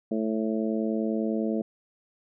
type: harmonic tone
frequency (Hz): 110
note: A2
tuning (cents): 0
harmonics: 2 / 3 / 4 / 5 / 6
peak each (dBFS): -27 / -31 / -33 / -35 / -37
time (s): 0.11-1.62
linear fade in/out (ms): 5
effects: none